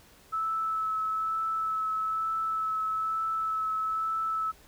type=tone with vibrato; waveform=sine; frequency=1306 Hz; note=E6; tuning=17 cents flat; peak=-27 dBFS; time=0.32-4.52 s; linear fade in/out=20 ms; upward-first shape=sine; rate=1.1 Hz; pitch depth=12 cents each way; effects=pink hiss -57 dBFS RMS until 4.67 s